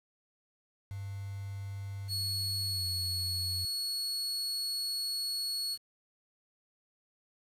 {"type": "tone with pitch glide", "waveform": "sine", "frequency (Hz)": [99, 91.31], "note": ["G2", "F#2"], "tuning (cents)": [18, -22], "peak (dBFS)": -37, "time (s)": [0.91, 3.65], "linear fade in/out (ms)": 0, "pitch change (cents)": -140, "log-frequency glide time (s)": [2.7, 2.85]}
{"type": "tone", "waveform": "40% pulse", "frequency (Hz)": 4366, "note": "C#8", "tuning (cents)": -27, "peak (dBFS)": -31, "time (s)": [2.08, 5.78], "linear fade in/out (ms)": 50}
{"effects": ["resampled to 32000 Hz", "9-bit"]}